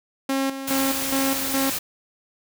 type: tone with tremolo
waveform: sawtooth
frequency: 270 Hz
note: C#4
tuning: 45 cents flat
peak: -17 dBFS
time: 0.29-1.7 s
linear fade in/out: 5 ms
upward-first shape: square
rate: 2.4 Hz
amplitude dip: 65%
type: noise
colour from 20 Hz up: white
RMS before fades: -27 dBFS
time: 0.67-1.79 s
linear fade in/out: 10 ms
effects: none